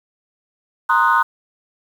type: chord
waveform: sine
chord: C half-diminished seventh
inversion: third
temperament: equal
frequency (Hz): 932.3 / 1046.5 / 1244.5 / 1480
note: Bb5 / C6 / Eb6 / Gb6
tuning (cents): 0 / 0 / 0 / 0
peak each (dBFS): -17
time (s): 0.89-1.23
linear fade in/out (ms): 10
effects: tanh soft clip ceiling -4 dBFS + 7-bit